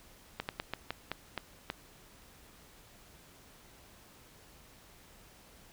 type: slowing click train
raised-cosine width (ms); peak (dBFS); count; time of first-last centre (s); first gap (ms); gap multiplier
0.3; -18; 8; 0.4-1.701; 89; 1.24
effects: pink hiss -58 dBFS RMS until 5.72 s